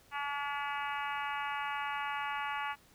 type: harmonic tone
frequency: 285.6 Hz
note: D4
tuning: 48 cents flat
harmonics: 3 / 4 / 5 / 6 / 7 / 8 / 9 / 10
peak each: -38 / -40 / -42 / -44 / -45 / -46 / -47 / -48 dBFS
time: 0.11-2.76 s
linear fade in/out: 50 ms
effects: pink hiss -63 dBFS RMS until 2.94 s